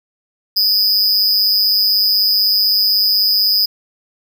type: tone with amplitude modulation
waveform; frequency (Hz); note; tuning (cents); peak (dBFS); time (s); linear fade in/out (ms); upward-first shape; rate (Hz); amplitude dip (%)
square; 4978; D#8; 0; -8; 0.56-3.66; 10; sine; 205; 85
effects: none